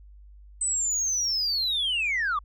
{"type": "linear sweep", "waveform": "sine", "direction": "down", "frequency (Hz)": [8160, 1118], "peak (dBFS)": -22, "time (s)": [0.61, 2.39], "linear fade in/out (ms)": 5, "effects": ["tanh soft clip ceiling -21 dBFS", "added 50 Hz sine -46 dBFS peak until 2.44 s"]}